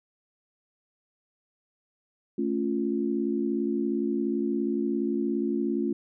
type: chord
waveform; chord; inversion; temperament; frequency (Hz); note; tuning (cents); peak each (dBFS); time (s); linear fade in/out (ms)
sine; A augmented; none; equal; 220 / 277.2 / 349.2; A3 / C#4 / E#4; 0 / 0 / 0; -29; 2.38-5.93; 5
effects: none